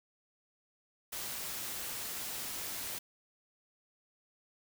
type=noise; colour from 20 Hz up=white; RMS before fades=-40 dBFS; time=1.12-2.99 s; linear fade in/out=10 ms; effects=none